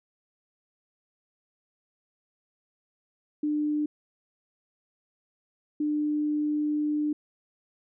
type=tone pair in turn; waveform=sine; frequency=299.1 / 299.1 Hz; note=D4 / D4; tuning=+32 / +32 cents; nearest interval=unison; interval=0 cents; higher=neither; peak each=-24 dBFS; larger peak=neither; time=3.43-3.86 / 5.8-7.13 s; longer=second; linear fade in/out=5 ms; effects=none